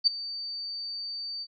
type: tone with ADSR envelope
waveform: sine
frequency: 4599 Hz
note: D8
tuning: 37 cents flat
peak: -15 dBFS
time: 0.04-1.47 s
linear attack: 30 ms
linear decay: 12 ms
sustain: -18 dB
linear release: 50 ms
effects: none